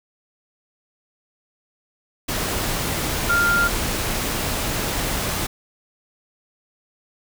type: tone in noise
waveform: sine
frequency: 1396.9 Hz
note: F6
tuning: in tune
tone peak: -16 dBFS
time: 3.29-3.68 s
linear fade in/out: 10 ms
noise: pink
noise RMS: -24 dBFS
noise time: 2.28-5.47 s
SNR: +5 dB
effects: none